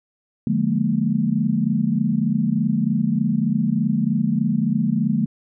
sine chord, Bb dominant seventh, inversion first, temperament just, 145.68 / 174.81 / 209.8 / 233.1 Hz, D3 / F3 / Ab3 / Bb3, -14 / +2 / +18 / 0 cents, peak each -25 / -24 / -21 / -22 dBFS, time 0.47-5.26 s, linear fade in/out 2 ms, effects none

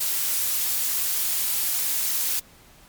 blue noise, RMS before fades -24 dBFS, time 0-2.4 s, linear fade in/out 10 ms, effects pink hiss -52 dBFS RMS until 2.88 s + MP3 96 kbps

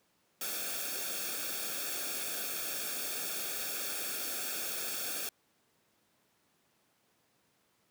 white noise with comb filter, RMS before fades -37 dBFS, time 0.41-5.29 s, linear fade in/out 2 ms, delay 1 ms, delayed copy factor -0.75, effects pink hiss -72 dBFS RMS until 7.9 s + high-pass 150 Hz 12 dB/octave

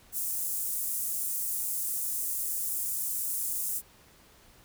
pink high-pass noise, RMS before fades -32 dBFS, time 0.12-3.82 s, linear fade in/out 50 ms, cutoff 8600 Hz, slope 24 dB/octave, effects pink hiss -58 dBFS RMS until 4.64 s

